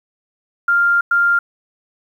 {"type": "tone bursts at uneven times", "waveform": "sine", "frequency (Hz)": 1396.9, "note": "F6", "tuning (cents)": 0, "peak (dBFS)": -11, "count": 2, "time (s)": [[0.68, 1.01], [1.11, 1.39]], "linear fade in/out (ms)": 5, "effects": ["8-bit"]}